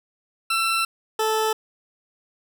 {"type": "tone pair in turn", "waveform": "20% pulse", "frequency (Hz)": [1342, 437.6], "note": ["E6", "A4"], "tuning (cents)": [31, -9], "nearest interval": "octave + perfect fifth", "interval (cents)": 1940, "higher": "first", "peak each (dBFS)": -15, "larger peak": "neither", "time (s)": [[0.5, 0.85], [1.19, 1.53]], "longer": "first", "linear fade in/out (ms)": 5, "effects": []}